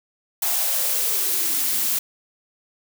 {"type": "noise with high-pass filter sweep", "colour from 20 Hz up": "blue", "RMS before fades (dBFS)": -22, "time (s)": [0.42, 1.99], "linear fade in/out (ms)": 5, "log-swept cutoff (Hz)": [760, 200], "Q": 6.5, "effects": []}